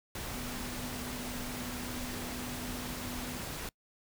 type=tone in noise; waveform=sine; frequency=246.9 Hz; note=B3; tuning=in tune; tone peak=-42 dBFS; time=0.34-3.37 s; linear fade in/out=2 ms; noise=pink; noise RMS=-40 dBFS; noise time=0.15-3.69 s; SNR=-5 dB; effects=noise-tail reverb RT60 0.1 s tail -25 dB re dry